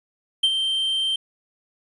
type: tone with ADSR envelope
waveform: triangle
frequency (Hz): 3136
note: G7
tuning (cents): 0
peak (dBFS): -12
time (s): 0.43-1.16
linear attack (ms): 9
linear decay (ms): 53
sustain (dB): -7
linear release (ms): 4
effects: resampled to 24000 Hz + 9-bit